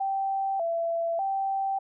sine tone with vibrato, 723 Hz, F#5, 40 cents flat, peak -25 dBFS, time 0-1.79 s, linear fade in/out 10 ms, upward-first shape square, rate 0.84 Hz, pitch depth 130 cents each way, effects none

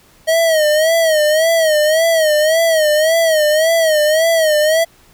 square tone with vibrato, 632 Hz, D#5, 27 cents sharp, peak -11 dBFS, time 0.27-4.85 s, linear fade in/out 20 ms, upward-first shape sine, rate 1.8 Hz, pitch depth 91 cents each way, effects pink hiss -49 dBFS RMS until 5.13 s

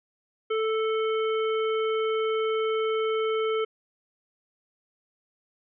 harmonic tone, 440 Hz, A4, in tune, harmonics 1 / 3 / 5 / 7, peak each -24 / -32 / -38 / -39 dBFS, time 0.5-3.65 s, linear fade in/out 10 ms, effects none

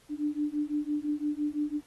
sine beating tone pair, 293.7 / 299.6 Hz, D4 / D4, 0 / +35 cents, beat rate 5.9 Hz, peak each -31 dBFS, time 0.09-1.81 s, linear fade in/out 50 ms, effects pink hiss -61 dBFS RMS until 1.86 s + AAC 32 kbps

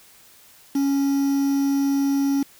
triangle tone with quantisation, 277.2 Hz, C#4, in tune, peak -16 dBFS, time 0.75-2.43 s, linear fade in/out 5 ms, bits 6, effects white hiss -51 dBFS RMS until 2.59 s

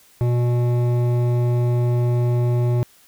sine tone with hard clipping, 121.3 Hz, B2, 31 cents flat, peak -18 dBFS, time 0.21-2.83 s, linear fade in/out 0 ms, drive 12 dB, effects white hiss -53 dBFS RMS until 3.07 s

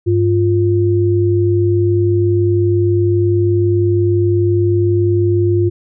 sine tone pair together, 101.15 / 349.2 Hz, G#2 / F4, -45 / 0 cents, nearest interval octave + major sixth, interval 2145 cents, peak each -13 dBFS, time 0.06-5.7 s, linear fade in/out 20 ms, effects none

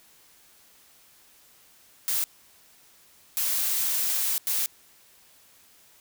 blue noise bursts at uneven times, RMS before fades -26 dBFS, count 3, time 2.08-2.24 / 3.37-4.38 / 4.47-4.66 s, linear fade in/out 0 ms, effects white hiss -57 dBFS RMS until 6 s

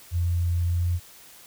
sine tone with pitch glide, 86.6 to 87.45 Hz, F2 to F2, -14 to +3 cents, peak -21 dBFS, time 0.11-1 s, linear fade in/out 50 ms, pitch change +17 cents, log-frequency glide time 0.74-0.86 s, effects white hiss -49 dBFS RMS until 1.46 s

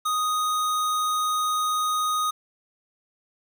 square tone, 1244.5 Hz, D#6, in tune, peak -23 dBFS, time 0.05-2.31 s, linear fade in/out 10 ms, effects 9-bit

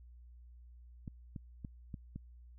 clicks, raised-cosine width 5 ms, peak -30 dBFS, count 5, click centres 1.078 / 1.362 / 1.648 / 1.942 / 2.16 s, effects added 60 Hz sine -53 dBFS peak until 2.58 s

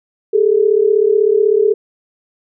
sine tone pair together, 403.9 / 440 Hz, G#4 / A4, -48 / 0 cents, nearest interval minor second, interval 148 cents, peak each -12 dBFS, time 0.33-1.74 s, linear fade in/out 10 ms, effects none

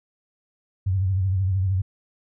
sine tone with vibrato, 94.8 Hz, F#2, 43 cents sharp, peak -19 dBFS, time 0.86-1.82 s, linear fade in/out 10 ms, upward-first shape triangle, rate 13 Hz, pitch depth 93 cents each way, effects none

